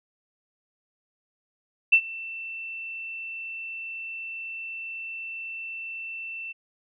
sine tone with ADSR envelope, 2678 Hz, E7, 27 cents sharp, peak -11 dBFS, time 1.92-6.53 s, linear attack 12 ms, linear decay 72 ms, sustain -22 dB, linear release 19 ms, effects none

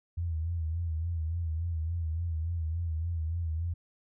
sine tone with vibrato, 82.41 Hz, E2, in tune, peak -29 dBFS, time 0.17-3.74 s, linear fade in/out 10 ms, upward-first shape sine, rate 3.5 Hz, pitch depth 78 cents each way, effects none

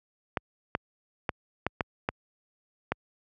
clicks, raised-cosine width 0.5 ms, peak -11 dBFS, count 7, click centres 0.372 / 0.751 / 1.292 / 1.666 / 1.808 / 2.089 / 2.92 s, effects high-pass 60 Hz 12 dB/octave

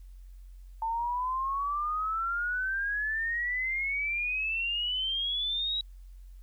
sine exponential sweep, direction up, 890 to 3876 Hz, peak -28 dBFS, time 0.82-5.81 s, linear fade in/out 2 ms, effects added 45 Hz sine -45 dBFS peak until 6.42 s + white hiss -71 dBFS RMS until 6.42 s

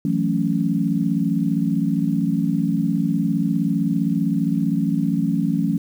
sine chord, F# minor seventh, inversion third, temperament equal with one note detuned, 164.81 / 184.46 / 220 / 277.2 Hz, E3 / F#3 / A3 / C#4, 0 / -5 / 0 / 0 cents, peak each -23 dBFS, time 0.05-5.78 s, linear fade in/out 2 ms, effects 8-bit

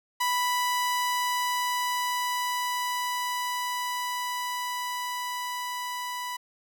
sawtooth tone with level ramp, 987.8 Hz, B5, in tune, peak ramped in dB -20 to -28 dBFS, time 0.2-6.37 s, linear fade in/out 10 ms, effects none

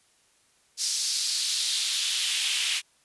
pink noise with high-pass filter sweep, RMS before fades -27 dBFS, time 0.77-2.82 s, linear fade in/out 50 ms, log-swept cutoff 5200 to 2700 Hz, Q 2.4, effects white hiss -64 dBFS RMS until 3.04 s + resampled to 24000 Hz

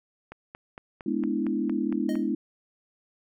click train, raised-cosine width 0.5 ms, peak -25 dBFS, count 9, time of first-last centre 0.32-2.155 s, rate 4.36 Hz
sine chord, E dominant seventh, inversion first, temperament equal with one note detuned, 209.9 / 246.9 / 293.7 / 329.6 Hz, G#3 / B3 / D4 / E4, +19 / 0 / 0 / 0 cents, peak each -30 dBFS, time 1.06-2.35 s, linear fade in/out 5 ms
square tone with exponential decay, 622.3 Hz, D#5, in tune, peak -33 dBFS, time 2.09-2.31 s, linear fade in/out 1 ms, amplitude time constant 47 ms
effects none

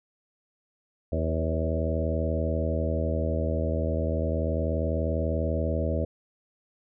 harmonic tone with a mistuned harmonic, 80.3 Hz, E2, 45 cents flat, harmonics 1 / 2 / 3 / 4 / 5 / 6 / 7 / 8, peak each -27 / -34 / -34 / -36 / -38 / -35 / -33 / -35 dBFS, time 1.12-6.05 s, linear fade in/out 5 ms, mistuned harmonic 6, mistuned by +30 cents, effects none

